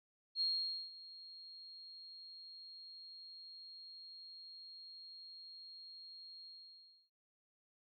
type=tone with ADSR envelope; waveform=sine; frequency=4257 Hz; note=C8; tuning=29 cents sharp; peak=-32 dBFS; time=0.35-7.1 s; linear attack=61 ms; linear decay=490 ms; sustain=-19 dB; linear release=650 ms; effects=none